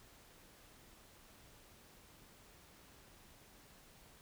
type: silence
effects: pink hiss -62 dBFS RMS until 4.21 s